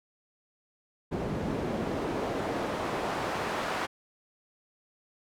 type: noise with band-pass filter sweep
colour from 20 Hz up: pink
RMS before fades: -32 dBFS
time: 1.11-3.87 s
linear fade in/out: 20 ms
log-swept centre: 240 to 1000 Hz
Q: 0.77
effects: none